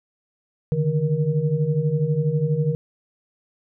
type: tone cluster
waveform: sine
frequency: 143.9 / 156.1 / 472.6 Hz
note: D3 / D#3 / A#4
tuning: -35 / +6 / +24 cents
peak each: -23 / -21 / -26 dBFS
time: 0.72-2.75 s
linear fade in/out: 0 ms
effects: none